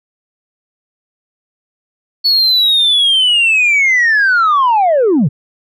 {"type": "linear sweep", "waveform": "sine", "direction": "down", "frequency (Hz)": [4435, 113], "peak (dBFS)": -6, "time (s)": [2.24, 5.29], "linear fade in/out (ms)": 20, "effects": ["tanh soft clip ceiling -6 dBFS"]}